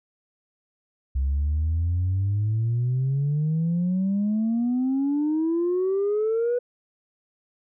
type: exponential sweep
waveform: sine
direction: up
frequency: 65.41 to 493.9 Hz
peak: -19 dBFS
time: 1.15-6.59 s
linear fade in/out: 10 ms
effects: tanh soft clip ceiling -18 dBFS